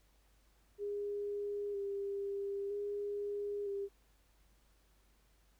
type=tone with vibrato; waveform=sine; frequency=403.5 Hz; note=G#4; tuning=50 cents flat; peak=-36 dBFS; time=0.78-3.89 s; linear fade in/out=50 ms; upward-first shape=square; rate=0.52 Hz; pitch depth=21 cents each way; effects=added 50 Hz sine -68 dBFS peak until 5.59 s + pink hiss -73 dBFS RMS until 5.59 s